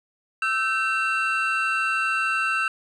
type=tone cluster; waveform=triangle; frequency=1312 / 1545 / 2710 Hz; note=E6 / G6 / E7; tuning=-9 / -26 / +47 cents; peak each=-24 dBFS; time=0.42-2.68 s; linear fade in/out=2 ms; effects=resampled to 24000 Hz